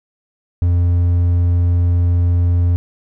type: tone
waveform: triangle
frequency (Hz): 87.31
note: F2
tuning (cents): 0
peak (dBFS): -9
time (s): 0.62-2.76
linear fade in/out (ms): 0
effects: none